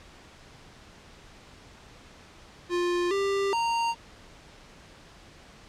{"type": "tone with pitch steps", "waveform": "square", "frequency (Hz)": [351.6, 395.5, 927], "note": ["F4", "G4", "A#5"], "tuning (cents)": [12, 15, -10], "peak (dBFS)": -25, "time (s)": [2.69, 3.95], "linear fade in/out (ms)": 50, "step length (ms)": 420, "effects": ["pink hiss -51 dBFS RMS until 5.68 s", "low-pass 6000 Hz 12 dB/octave"]}